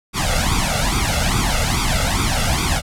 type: noise with flanger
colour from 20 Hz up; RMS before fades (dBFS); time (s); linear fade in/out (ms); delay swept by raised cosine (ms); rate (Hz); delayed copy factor
pink; -18; 0.13-2.82; 50; 0.84 to 1.48; 2.4; +1
effects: low-pass 10000 Hz 12 dB/octave

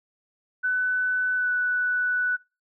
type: tone with pitch glide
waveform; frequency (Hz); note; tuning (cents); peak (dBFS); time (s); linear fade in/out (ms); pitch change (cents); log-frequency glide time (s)
sine; 1500 to 1484.5; F#6 to F#6; +23 to +5; -21; 0.63-2.37; 20; -18; 1.36-1.51
effects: noise-tail reverb RT60 0.3 s tail -25 dB re dry

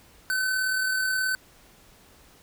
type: tone with amplitude modulation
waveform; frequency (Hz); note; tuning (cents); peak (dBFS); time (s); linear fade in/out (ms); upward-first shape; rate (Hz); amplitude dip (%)
square; 1521; F#6; +47; -23; 0.3-1.35; 0; sine; 38.6; 30
effects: pink hiss -55 dBFS RMS until 2.42 s

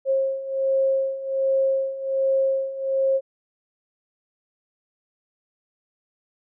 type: beating tone pair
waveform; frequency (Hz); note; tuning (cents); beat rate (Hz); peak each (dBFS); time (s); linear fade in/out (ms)
sine; 536 / 537.3; C5 / C5; +42 / +46; 1.3; -25 / -21; 0.05-3.21; 50
effects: none

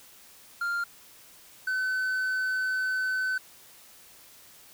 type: tone pair in turn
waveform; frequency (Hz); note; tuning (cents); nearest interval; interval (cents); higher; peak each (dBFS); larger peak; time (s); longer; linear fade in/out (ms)
triangle; 1396.9 / 1517; F6 / F#6; 0 / +43; minor second; 143; second; -25 / -24; second; 0.61-0.84 / 1.67-3.38; second; 5
effects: white hiss -53 dBFS RMS until 4.73 s

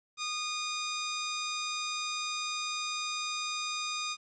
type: tone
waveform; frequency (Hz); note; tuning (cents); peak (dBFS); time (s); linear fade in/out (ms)
10% pulse; 1228; D#6; -23; -24; 0.17-4.17; 50
effects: resampled to 16000 Hz + 11-bit

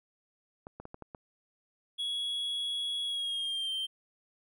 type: clicks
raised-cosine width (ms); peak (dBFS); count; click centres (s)
1; -29; 6; 0.669 / 0.8 / 0.854 / 0.944 / 1.023 / 1.148
type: tone with pitch glide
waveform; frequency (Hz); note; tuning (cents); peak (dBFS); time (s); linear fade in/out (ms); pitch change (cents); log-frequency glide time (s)
triangle; 3347 to 3141; G#7 to G7; +13 to +3; -30; 1.98-3.87; 20; -110; 3.05-3.73
effects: none

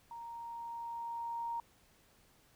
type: tone with level ramp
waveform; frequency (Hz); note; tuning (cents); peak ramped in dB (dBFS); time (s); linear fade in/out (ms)
sine; 932.3; A#5; 0; -44 to -35; 0.11-1.6; 2
effects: pink hiss -67 dBFS RMS until 2.55 s

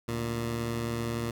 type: tone pair together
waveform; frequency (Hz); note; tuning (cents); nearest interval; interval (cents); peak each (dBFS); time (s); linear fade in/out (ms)
15% pulse; 73.42 / 116.55; D2 / A#2; 0 / 0; minor sixth; 800; -34 / -24; 0.08-1.31; 5
effects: none

